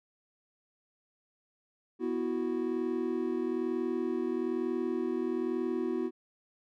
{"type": "chord", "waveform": "triangle", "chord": "B suspended fourth", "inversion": "none", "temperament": "just", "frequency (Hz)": [246.9, 329.3, 370.4], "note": ["B3", "E4", "F#4"], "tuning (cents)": [0, -2, 2], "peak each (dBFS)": [-33, -32, -31], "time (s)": [1.99, 6.11], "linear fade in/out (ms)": 50, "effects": []}